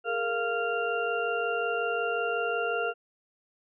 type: tone cluster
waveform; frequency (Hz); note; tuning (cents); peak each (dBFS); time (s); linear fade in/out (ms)
sine; 420.7 / 466.2 / 695 / 1390 / 2773; G#4 / A#4 / F5 / F6 / F7; +22 / 0 / -9 / -9 / -13; -35 / -31 / -33 / -31 / -37; 0.04-2.94; 50
effects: none